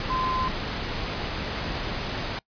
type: tone in noise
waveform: sine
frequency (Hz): 1032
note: C6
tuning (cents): -24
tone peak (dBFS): -25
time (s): 0.1-0.48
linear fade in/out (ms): 2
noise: pink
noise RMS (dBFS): -30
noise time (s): 0-2.39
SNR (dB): +2
effects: noise-tail reverb RT60 0.1 s tail -24 dB re dry + resampled to 11025 Hz